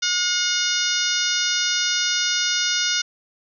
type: harmonic tone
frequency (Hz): 720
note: F#5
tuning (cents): -47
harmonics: 2 / 3 / 4 / 5 / 6 / 7 / 8 / 9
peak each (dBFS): -26 / -31 / -28 / -26 / -30 / -26 / -26 / -32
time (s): 0.02-3.02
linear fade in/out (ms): 10
effects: none